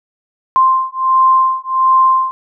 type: beating tone pair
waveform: sine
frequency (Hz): 1046.5 / 1047.9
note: C6 / C6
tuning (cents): 0 / +2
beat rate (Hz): 1.4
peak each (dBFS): -12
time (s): 0.56-2.31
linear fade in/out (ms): 0
effects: none